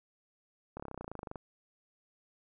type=slowing click train; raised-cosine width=1 ms; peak=-27 dBFS; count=18; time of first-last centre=0.77-1.358 s; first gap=27 ms; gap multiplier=1.03; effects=none